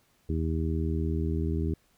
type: harmonic tone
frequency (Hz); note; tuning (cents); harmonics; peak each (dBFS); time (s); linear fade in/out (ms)
80.3; E2; -45; 1 / 2 / 3 / 4 / 5; -28 / -33 / -35 / -35 / -37; 0.29-1.74; 5
effects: pink hiss -67 dBFS RMS until 1.97 s